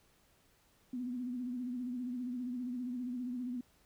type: tone with vibrato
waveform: sine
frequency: 248 Hz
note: B3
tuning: 7 cents sharp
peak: -36 dBFS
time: 0.93-3.61 s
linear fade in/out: 5 ms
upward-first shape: sine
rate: 15 Hz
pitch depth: 60 cents each way
effects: pink hiss -69 dBFS RMS until 3.85 s